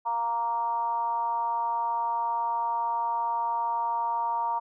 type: tone with frequency modulation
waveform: sine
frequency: 932.3 Hz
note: A#5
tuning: in tune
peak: -25 dBFS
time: 0.05-4.6 s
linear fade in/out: 20 ms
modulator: 232 Hz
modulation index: 0.57
effects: none